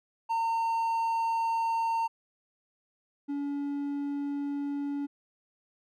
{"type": "tone pair in turn", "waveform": "triangle", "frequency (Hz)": [912, 284.5], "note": ["A#5", "C#4"], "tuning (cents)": [-38, 45], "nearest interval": "octave + minor sixth", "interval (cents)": 2017, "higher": "first", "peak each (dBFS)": [-24, -28], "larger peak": "first", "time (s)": [[0.29, 2.08], [3.28, 5.07]], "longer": "neither", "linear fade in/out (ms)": 20, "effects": []}